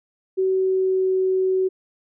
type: tone with pitch glide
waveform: sine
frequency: 378.3 to 375.9 Hz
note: F#4 to F#4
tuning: +38 to +27 cents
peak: -17 dBFS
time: 0.37-1.69 s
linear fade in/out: 20 ms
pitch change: -11 cents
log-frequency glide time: 0.49-1.13 s
effects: none